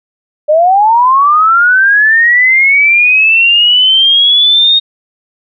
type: linear sweep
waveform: sine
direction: up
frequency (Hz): 587.3 to 3729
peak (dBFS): -4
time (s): 0.48-4.8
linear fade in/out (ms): 20
effects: none